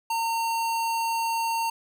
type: tone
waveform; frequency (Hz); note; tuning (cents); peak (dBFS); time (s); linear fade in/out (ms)
square; 914; A#5; -34; -25; 0.1-1.7; 5
effects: none